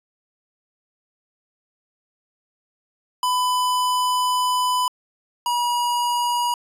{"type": "tone pair in turn", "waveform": "square", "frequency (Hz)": [1000, 963.2], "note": ["B5", "B5"], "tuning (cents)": [21, -44], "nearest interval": "minor second", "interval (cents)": 65, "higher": "first", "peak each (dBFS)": [-19, -20], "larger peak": "first", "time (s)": [[3.23, 4.88], [5.46, 6.54]], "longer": "first", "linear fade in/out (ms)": 2, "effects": ["resampled to 32000 Hz"]}